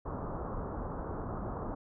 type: low-pass noise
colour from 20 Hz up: pink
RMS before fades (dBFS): -38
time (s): 0.05-1.75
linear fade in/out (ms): 10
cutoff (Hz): 1300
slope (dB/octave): 48
effects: none